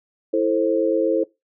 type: chord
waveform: sine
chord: A minor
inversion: second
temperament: just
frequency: 330 / 440 / 528 Hz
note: E4 / A4 / C5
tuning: +2 / 0 / +16 cents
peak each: -21 dBFS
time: 0.33-1.24 s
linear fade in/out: 10 ms
effects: noise-tail reverb RT60 0.2 s tail -21 dB re dry